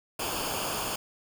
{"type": "noise with comb filter", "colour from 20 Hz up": "pink", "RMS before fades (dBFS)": -32, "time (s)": [0.19, 0.96], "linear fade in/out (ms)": 5, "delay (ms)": 0.51, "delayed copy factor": -0.7, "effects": []}